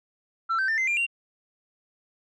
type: tone with pitch steps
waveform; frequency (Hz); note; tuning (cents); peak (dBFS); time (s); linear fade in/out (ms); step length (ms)
sine; 1342 / 1550.5 / 1791.4 / 2070 / 2391 / 2763; E6 / G6 / A6 / C7 / D7 / F7; +31 / -19 / +31 / -19 / +30 / -19; -20; 0.49-1.066; 20; 96
effects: tanh soft clip ceiling -21 dBFS